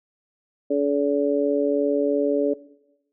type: harmonic tone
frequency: 143 Hz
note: D3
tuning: 46 cents flat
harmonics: 2 / 3 / 4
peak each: -23 / -23 / -23 dBFS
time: 0.7-2.54 s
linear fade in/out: 10 ms
effects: noise-tail reverb RT60 0.9 s tail -19 dB re dry